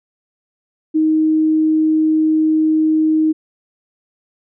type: tone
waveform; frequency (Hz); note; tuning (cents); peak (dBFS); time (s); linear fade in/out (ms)
sine; 313.4; D#4; +13; -11; 0.94-3.33; 20
effects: none